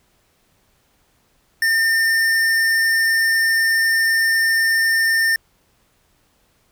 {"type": "tone with tanh clipping", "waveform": "sine", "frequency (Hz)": 1807, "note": "A6", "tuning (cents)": 46, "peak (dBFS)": -16, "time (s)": [1.62, 5.36], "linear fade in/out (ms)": 2, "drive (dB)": 18, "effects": ["pink hiss -61 dBFS RMS until 6.71 s"]}